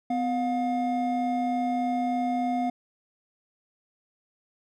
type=tone pair together; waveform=triangle; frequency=252.1 / 713 Hz; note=B3 / F5; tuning=+36 / +36 cents; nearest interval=octave + tritone; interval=1800 cents; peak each=-25 dBFS; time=0.1-2.7 s; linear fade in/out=5 ms; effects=none